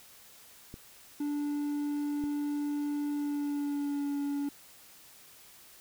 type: clicks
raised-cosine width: 3 ms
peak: -30 dBFS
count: 2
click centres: 0.741 / 2.239 s
type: tone with pitch glide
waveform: triangle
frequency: 291.7 to 284.9 Hz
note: D4 to C#4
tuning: -12 to +48 cents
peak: -28 dBFS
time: 1.2-4.49 s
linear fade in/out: 5 ms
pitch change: -40 cents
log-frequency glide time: 3.1-4.12 s
effects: white hiss -55 dBFS RMS until 5.8 s